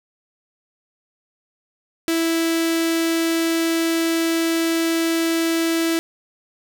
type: tone with notch filter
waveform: sawtooth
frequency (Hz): 329.6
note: E4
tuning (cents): 0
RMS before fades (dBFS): -20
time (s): 2.08-5.99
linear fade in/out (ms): 0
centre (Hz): 870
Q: 0.95
effects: none